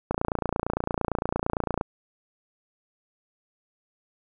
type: click train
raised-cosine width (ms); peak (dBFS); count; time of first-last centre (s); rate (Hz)
1; -11; 50; 0.11-1.811; 28.8
effects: none